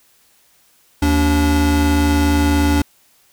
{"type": "tone pair together", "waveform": "square", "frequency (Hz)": [77.1, 288.2], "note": ["D#2", "D4"], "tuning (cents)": [-15, -33], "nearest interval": "octave + major seventh", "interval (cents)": 2282, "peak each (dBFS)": -16, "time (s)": [1.02, 2.82], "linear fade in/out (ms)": 5, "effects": ["white hiss -55 dBFS RMS until 3.32 s"]}